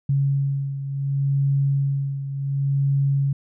sine beating tone pair, 138.59 / 139.28 Hz, C#3 / C#3, 0 / +9 cents, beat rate 0.69 Hz, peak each -20 / -26 dBFS, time 0.09-3.33 s, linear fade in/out 5 ms, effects none

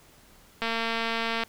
click train, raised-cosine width 0.3 ms, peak -13 dBFS, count 187, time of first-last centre 0.62-1.436 s, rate 228 Hz, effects pink hiss -56 dBFS RMS until 1.48 s

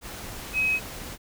sine tone in noise, 2543 Hz, D#7, 37 cents sharp, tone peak -21 dBFS, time 0.53-0.8 s, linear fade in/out 50 ms, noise pink, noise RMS -38 dBFS, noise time 0.01-1.18 s, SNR +14 dB, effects none

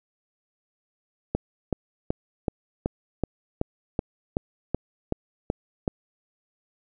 click train, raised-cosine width 2 ms, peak -10 dBFS, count 13, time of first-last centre 1.35-5.878 s, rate 2.65 Hz, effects none

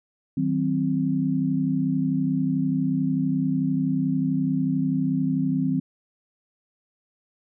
sine chord, C diminished, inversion first, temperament just, 156.98 / 188.37 / 261.6 Hz, Eb3 / Gb3 / C4, +16 / +31 / 0 cents, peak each -26 / -27 / -23 dBFS, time 0.37-5.8 s, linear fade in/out 5 ms, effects none

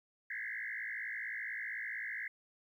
sine tone with frequency modulation, 1864.7 Hz, A#6, in tune, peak -38 dBFS, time 0.3-2.28 s, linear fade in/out 5 ms, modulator 55.7 Hz, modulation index 4.6, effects 12-bit

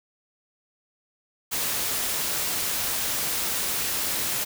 white noise, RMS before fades -27 dBFS, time 1.51-4.45 s, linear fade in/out 20 ms, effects none

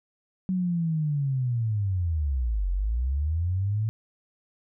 sine linear two-way sweep, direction down then up, 188.6 to 43.64 to 112.2 Hz, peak -23 dBFS, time 0.49-3.89 s, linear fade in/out 0 ms, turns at 2.7 s, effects none

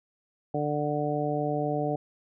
harmonic tone, 148 Hz, D3, 14 cents sharp, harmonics 1 / 2 / 3 / 4 / 5, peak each -32 / -32 / -32 / -32 / -32 dBFS, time 0.54-1.96 s, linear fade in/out 5 ms, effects none

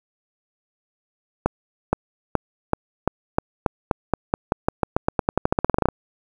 accelerating click train, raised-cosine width 1 ms, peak -3 dBFS, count 28, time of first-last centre 1.46-5.887 s, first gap 470 ms, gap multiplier 0.9, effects 7-bit

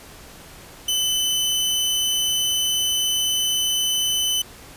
sawtooth tone, 3024 Hz, F#7, 37 cents sharp, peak -16 dBFS, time 0.88-4.42 s, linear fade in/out 5 ms, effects pink hiss -43 dBFS RMS until 4.76 s + resampled to 32000 Hz

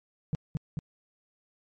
sine tone with echo, 153.5 Hz, D#3, 23 cents flat, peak -22 dBFS, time 0.33-0.35 s, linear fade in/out 0 ms, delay 220 ms, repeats 2, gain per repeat -3 dB, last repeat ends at 0.79 s, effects tanh soft clip ceiling -23 dBFS + MP3 32 kbps

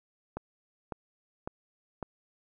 click train, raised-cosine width 1 ms, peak -21 dBFS, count 4, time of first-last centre 0.37-2.027 s, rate 1.81 Hz, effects none

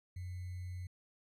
sine tone with sample-and-hold, 90 Hz, F#2, 47 cents flat, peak -40 dBFS, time 0.16-0.87 s, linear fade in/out 5 ms, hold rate 2100 Hz, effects resampled to 32000 Hz

